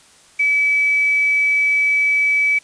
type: tone with quantisation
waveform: sine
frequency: 2293 Hz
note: D7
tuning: 42 cents flat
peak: -13 dBFS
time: 0.39-2.59 s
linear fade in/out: 10 ms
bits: 6
effects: white hiss -49 dBFS RMS until 2.63 s + resampled to 22050 Hz